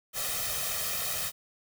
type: noise with comb filter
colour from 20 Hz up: white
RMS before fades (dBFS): -32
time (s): 0.13-1.32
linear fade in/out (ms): 50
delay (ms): 1.6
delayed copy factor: +0.8
effects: none